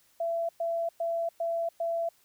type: tone bursts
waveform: sine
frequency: 671 Hz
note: E5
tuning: 31 cents sharp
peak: -27 dBFS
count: 5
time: 0.2-2.09 s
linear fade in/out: 5 ms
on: 290 ms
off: 110 ms
effects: white hiss -65 dBFS RMS until 2.24 s